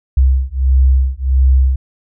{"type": "beating tone pair", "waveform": "sine", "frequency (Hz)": [65, 66.5], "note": ["C2", "C2"], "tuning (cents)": [-11, 29], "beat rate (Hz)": 1.5, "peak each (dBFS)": -11, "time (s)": [0.17, 1.76], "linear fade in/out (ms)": 5, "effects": ["tanh soft clip ceiling -1 dBFS"]}